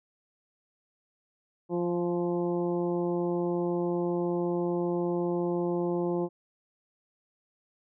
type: harmonic tone with a mistuned harmonic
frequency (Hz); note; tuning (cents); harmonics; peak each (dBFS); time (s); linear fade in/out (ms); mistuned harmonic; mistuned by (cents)
174.61; F3; 0; 1 / 2 / 3 / 4 / 5 / 6; -32 / -28 / -35 / -41 / -40 / -46; 1.69-6.29; 50; 5; -16
effects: none